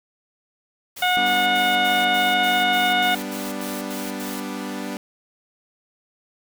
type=noise bursts; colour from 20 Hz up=white; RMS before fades=-36 dBFS; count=12; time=0.96-4.404 s; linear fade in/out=10 ms; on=210 ms; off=84 ms
type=harmonic tone; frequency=727 Hz; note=F#5; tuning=31 cents flat; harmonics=1 / 2 / 3 / 4 / 5; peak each=-20 / -23 / -25 / -26 / -27 dBFS; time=1.02-3.15 s; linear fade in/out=5 ms
type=chord; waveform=sawtooth; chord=G major; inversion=none; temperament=equal; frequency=196 / 246.9 / 293.7 Hz; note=G3 / B3 / D4; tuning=0 / 0 / 0 cents; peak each=-28 dBFS; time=1.17-4.97 s; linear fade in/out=0 ms
effects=none